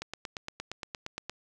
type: click train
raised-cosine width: 0.2 ms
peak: -19 dBFS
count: 12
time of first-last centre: 0.02-1.296 s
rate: 8.62 Hz
effects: none